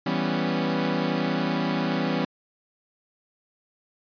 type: chord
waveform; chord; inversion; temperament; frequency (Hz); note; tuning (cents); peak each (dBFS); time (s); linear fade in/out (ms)
sawtooth; C# half-diminished seventh; first; equal; 164.81 / 196 / 246.9 / 277.2; E3 / G3 / B3 / C#4; 0 / 0 / 0 / 0; -25; 0.06-2.25; 5
effects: resampled to 11025 Hz